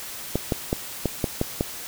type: clicks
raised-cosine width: 2 ms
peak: -8 dBFS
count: 7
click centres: 0.356 / 0.522 / 0.729 / 1.057 / 1.242 / 1.414 / 1.609 s
effects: white hiss -36 dBFS RMS until 1.87 s